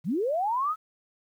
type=linear sweep; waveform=sine; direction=up; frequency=130.81 to 1318.5 Hz; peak=-24 dBFS; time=0.04-0.76 s; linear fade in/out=50 ms; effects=10-bit